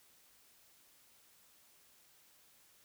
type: silence
effects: white hiss -66 dBFS RMS until 2.84 s

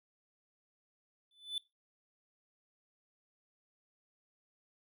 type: tone with exponential growth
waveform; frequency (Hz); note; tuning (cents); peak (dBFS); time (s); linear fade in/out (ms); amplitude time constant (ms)
triangle; 3500; A7; -10; -30; 1.31-1.58; 2; 57
effects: noise-tail reverb RT60 0.2 s tail -18 dB re dry

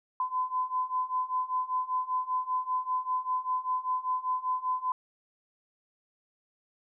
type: beating tone pair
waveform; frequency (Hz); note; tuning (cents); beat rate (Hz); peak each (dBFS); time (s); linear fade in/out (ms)
sine; 1013 / 1018.1; B5 / C6; +44 / -48; 5.1; -32 / -30; 0.2-4.92; 2
effects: none

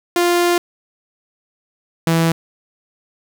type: tone pair in turn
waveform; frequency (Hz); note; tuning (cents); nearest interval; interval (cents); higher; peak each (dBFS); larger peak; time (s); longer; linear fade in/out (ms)
sawtooth; 349.2 / 164.8; F4 / E3; 0 / 0; octave + minor second; 1300; first; -9; neither; 0.16-0.58 / 2.07-2.32; first; 2
effects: 8-bit

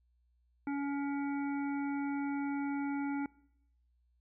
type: harmonic tone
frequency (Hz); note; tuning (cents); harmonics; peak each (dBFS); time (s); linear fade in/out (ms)
281.9; C#4; +29; 1 / 3 / 5 / 7 / 8; -33 / -43 / -47 / -54 / -51; 0.67-3.26; 2
effects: noise-tail reverb RT60 0.8 s tail -23 dB re dry + added 60 Hz sine -69 dBFS peak until 4.2 s

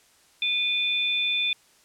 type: tone pair together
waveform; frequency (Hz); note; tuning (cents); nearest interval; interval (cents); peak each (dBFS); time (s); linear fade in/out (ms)
sine; 2457 / 3534; D#7 / A7; -22 / +7; tritone; 629; -25; 0.42-1.53; 2
effects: white hiss -59 dBFS RMS until 1.84 s + low-pass 10000 Hz 12 dB/octave

